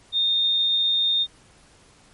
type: tone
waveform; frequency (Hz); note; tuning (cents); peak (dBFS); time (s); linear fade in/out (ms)
sine; 3656; A#7; -34; -18; 0.12-1.27; 50
effects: pink hiss -54 dBFS RMS until 2.13 s + MP3 48 kbps